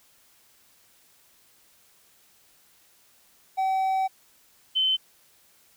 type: tone pair in turn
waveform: triangle / sine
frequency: 764 / 3065 Hz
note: G5 / G7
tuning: -45 / -40 cents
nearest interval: 2 octaves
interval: 2405 cents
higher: second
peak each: -20 dBFS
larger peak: neither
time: 3.57-4.08 / 4.75-4.97 s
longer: first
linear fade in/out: 20 ms
effects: white hiss -60 dBFS RMS until 5.76 s